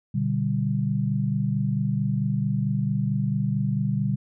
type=chord; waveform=sine; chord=G major; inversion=first; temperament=just; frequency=122.5 / 147 / 196 Hz; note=B2 / D3 / G3; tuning=-14 / +2 / 0 cents; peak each=-26 dBFS; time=0.14-4.16 s; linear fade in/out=10 ms; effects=none